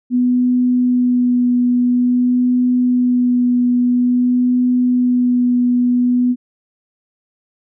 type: tone with vibrato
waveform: sine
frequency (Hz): 247.2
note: B3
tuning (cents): +2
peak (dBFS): -11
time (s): 0.1-6.36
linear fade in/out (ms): 50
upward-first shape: sine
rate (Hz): 0.49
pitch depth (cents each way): 12
effects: none